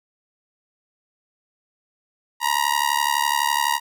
sawtooth tone with amplitude modulation, 948 Hz, A#5, 29 cents sharp, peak -11 dBFS, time 2.4-3.8 s, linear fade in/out 50 ms, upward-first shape sine, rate 71.9 Hz, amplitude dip 95%, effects none

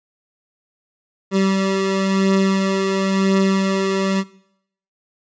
25% pulse beating tone pair, 193 / 193.97 Hz, G3 / G3, -27 / -18 cents, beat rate 0.97 Hz, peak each -13 / -20 dBFS, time 1.31-4.24 s, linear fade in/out 50 ms, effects noise-tail reverb RT60 0.7 s tail -19 dB re dry + resampled to 16000 Hz

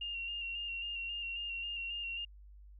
sine tone with vibrato, 2781 Hz, F7, 8 cents flat, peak -37 dBFS, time 0.01-2.25 s, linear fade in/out 5 ms, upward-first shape square, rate 3.7 Hz, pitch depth 24 cents each way, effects added 50 Hz sine -52 dBFS peak until 2.79 s

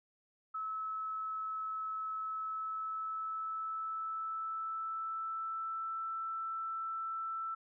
sine tone with pitch glide, 1298 to 1328.3 Hz, E6 to E6, -27 to +13 cents, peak -36 dBFS, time 0.54-7.55 s, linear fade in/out 10 ms, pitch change +40 cents, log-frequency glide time 2.21-6.09 s, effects none

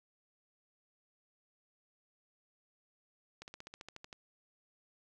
slowing click train, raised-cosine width 0.2 ms, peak -30 dBFS, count 11, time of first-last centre 3.42-4.128 s, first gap 59 ms, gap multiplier 1.04, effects none

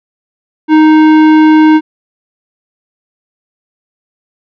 sine tone with tanh clipping, 311.1 Hz, D#4, in tune, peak -4 dBFS, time 0.68-1.81 s, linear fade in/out 50 ms, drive 15 dB, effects none

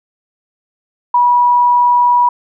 sine tone, 972 Hz, B5, 28 cents flat, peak -7 dBFS, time 1.14-2.29 s, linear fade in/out 5 ms, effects none

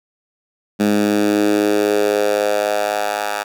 10% pulse tone with high-pass filter sweep, 103.83 Hz, G#2, in tune, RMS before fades -17 dBFS, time 0.79-3.44 s, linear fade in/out 20 ms, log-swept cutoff 210 to 930 Hz, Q 2.8, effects none

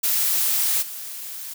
blue noise with level steps, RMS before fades -21 / -34 dBFS, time 0.03-1.54 s, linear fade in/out 10 ms, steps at 0.81 s, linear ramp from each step 20 ms, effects none

